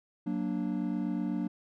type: chord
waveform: triangle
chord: Gb augmented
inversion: none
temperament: equal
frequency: 185 / 233.1 / 293.7 Hz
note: Gb3 / Bb3 / D4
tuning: 0 / 0 / 0 cents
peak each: -32 dBFS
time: 0.26-1.48 s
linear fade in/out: 10 ms
effects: none